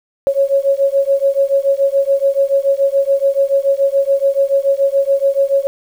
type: beating tone pair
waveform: sine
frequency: 548 / 555 Hz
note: C#5 / C#5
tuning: -20 / +2 cents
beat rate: 7 Hz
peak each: -14 dBFS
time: 0.27-5.67 s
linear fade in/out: 0 ms
effects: 7-bit